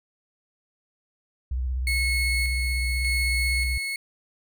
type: tone with vibrato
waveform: sine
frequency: 63.4 Hz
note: B1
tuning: 46 cents sharp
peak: -24 dBFS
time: 1.51-3.78 s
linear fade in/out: 5 ms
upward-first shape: sine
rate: 16 Hz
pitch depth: 91 cents each way
type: tone with tremolo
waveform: 35% pulse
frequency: 2186 Hz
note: C#7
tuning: 25 cents flat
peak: -22 dBFS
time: 1.87-3.96 s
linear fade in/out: 2 ms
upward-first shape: square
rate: 0.85 Hz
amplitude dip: 35%
effects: none